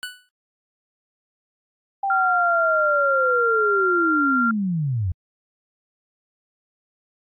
25% pulse tone with exponential decay, 1485 Hz, F#6, 6 cents sharp, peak -22 dBFS, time 0.03-0.29 s, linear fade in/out 0 ms, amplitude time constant 55 ms
sine linear sweep, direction down, 795 to 82.4 Hz, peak -20 dBFS, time 2.03-5.12 s, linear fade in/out 5 ms
sine tone, 1384 Hz, F6, 16 cents flat, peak -18 dBFS, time 2.1-4.51 s, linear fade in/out 2 ms
effects AAC 64 kbps

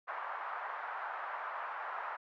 white band-pass noise, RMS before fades -41 dBFS, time 0.07-2.17 s, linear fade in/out 20 ms, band 740 to 1400 Hz, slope 24 dB/octave, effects none

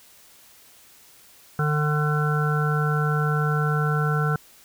harmonic tone, 150 Hz, D3, 37 cents sharp, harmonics 1 / 3 / 5 / 7 / 9 / 10, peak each -21 / -30 / -33 / -37 / -28 / -31 dBFS, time 1.59-4.36 s, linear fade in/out 2 ms, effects white hiss -52 dBFS RMS until 4.64 s

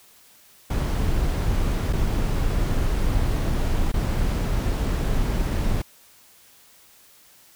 brown noise with dropouts, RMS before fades -22 dBFS, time 0.7-5.82 s, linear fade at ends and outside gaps 5 ms, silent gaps 1.928-1.932 / 3.919-3.939 s, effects white hiss -53 dBFS RMS until 7.55 s

